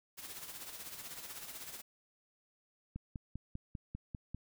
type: noise with tremolo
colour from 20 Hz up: white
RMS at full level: -45 dBFS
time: 0.17-1.82 s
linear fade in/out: 20 ms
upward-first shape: sine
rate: 16 Hz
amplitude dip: 55%
type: click train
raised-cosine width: 5 ms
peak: -29 dBFS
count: 8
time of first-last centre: 2.96-4.346 s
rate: 5.05 Hz
effects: none